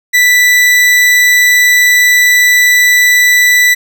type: tone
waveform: 40% pulse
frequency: 1975.5 Hz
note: B6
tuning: in tune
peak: -4 dBFS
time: 0.13-3.75 s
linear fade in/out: 20 ms
effects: none